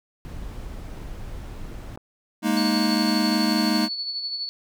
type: noise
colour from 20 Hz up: brown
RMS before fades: -35 dBFS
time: 0.25-1.96 s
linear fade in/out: 0 ms
type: clicks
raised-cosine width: 1 ms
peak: -34 / -25 dBFS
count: 2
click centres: 1.954 / 1.975 s
type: chord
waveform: square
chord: Ab suspended second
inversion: none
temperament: equal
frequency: 207.7 / 233.1 / 311.1 Hz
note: Ab3 / Bb3 / Eb4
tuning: 0 / 0 / 0 cents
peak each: -25 dBFS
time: 2.42-3.89 s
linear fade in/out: 50 ms
type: tone with tremolo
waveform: sine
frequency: 4435 Hz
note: C#8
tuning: in tune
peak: -25 dBFS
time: 2.57-4.49 s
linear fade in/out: 0 ms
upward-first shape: sine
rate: 12 Hz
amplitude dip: 45%
effects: none